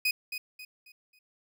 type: tone with echo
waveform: 30% pulse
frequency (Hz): 2500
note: D#7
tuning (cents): +8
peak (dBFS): -22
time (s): 0.05-0.11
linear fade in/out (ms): 5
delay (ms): 270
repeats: 4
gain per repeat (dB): -9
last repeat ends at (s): 1.19
effects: none